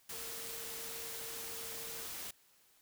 sine tone in noise, 457.5 Hz, A#4, 32 cents flat, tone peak -53 dBFS, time 0.12-2.06 s, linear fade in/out 5 ms, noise white, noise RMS -44 dBFS, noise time 0.09-2.31 s, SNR -12 dB, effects white hiss -68 dBFS RMS until 2.81 s

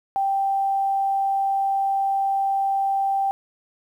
sine tone, 784 Hz, G5, in tune, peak -19 dBFS, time 0.16-3.31 s, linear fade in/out 0 ms, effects 9-bit

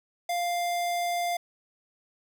square tone, 698.5 Hz, F5, in tune, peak -27 dBFS, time 0.29-1.37 s, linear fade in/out 5 ms, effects none

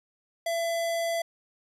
square tone, 671 Hz, E5, 31 cents sharp, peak -27 dBFS, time 0.46-1.22 s, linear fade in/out 5 ms, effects resampled to 32000 Hz

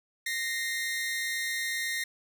sawtooth tone pair together, 1858 / 2086 Hz, A#6 / C7, -6 / -6 cents, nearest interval major second, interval 200 cents, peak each -28 / -31 dBFS, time 0.26-2.04 s, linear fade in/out 5 ms, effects none

